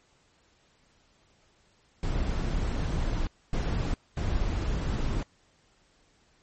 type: noise bursts at uneven times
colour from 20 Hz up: brown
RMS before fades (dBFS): -28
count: 3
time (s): 2.03-3.27 / 3.53-3.94 / 4.17-5.23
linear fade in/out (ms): 2
effects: pink hiss -65 dBFS RMS until 6.42 s + MP3 32 kbps